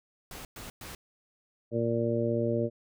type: noise bursts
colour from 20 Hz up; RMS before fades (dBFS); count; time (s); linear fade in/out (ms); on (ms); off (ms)
pink; -43; 3; 0.31-0.95; 2; 140; 110
type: harmonic tone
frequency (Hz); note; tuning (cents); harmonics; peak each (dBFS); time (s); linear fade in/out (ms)
116.54; A#2; 0; 1 / 2 / 3 / 4 / 5; -32 / -32 / -32 / -32 / -32; 1.71-2.7; 50
effects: none